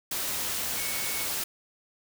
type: tone in noise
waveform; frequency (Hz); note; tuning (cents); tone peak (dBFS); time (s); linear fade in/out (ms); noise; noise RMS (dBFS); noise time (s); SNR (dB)
sine; 2217; C#7; 0; -38; 0.77-1.25; 5; white; -31; 0.11-1.44; -10
effects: none